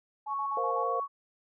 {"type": "tone bursts", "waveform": "sine", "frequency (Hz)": 851, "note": "G#5", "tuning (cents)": 42, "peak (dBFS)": -35, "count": 5, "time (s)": [0.26, 0.839], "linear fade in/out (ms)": 10, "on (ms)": 83, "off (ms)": 41}
{"type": "tone with pitch glide", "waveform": "sine", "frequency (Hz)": [1108.7, 1117.1], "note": ["C#6", "C#6"], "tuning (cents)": [0, 13], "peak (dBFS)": -30, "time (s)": [0.27, 1.08], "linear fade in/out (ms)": 50, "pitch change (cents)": 13, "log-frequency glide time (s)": [0.77, 0.86]}
{"type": "chord", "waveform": "sine", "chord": "Bb suspended second", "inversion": "none", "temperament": "equal with one note detuned", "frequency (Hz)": [466.2, 523.3, 704.1], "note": ["Bb4", "C5", "F5"], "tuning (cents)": [0, 0, 14], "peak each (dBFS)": -34, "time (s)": [0.57, 1], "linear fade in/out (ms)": 2}
{"effects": []}